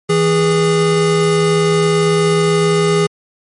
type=tone pair together; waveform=square; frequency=163.11 / 411 Hz; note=E3 / G#4; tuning=-18 / -18 cents; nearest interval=octave + major third; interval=1600 cents; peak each=-16 / -13 dBFS; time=0.09-3.07 s; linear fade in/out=10 ms; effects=MP3 48 kbps